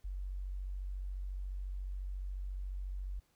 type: tone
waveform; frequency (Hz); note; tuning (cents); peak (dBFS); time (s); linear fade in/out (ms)
sine; 47.09; F#1; +31; -37; 0.04-3.2; 10
effects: pink hiss -74 dBFS RMS until 3.35 s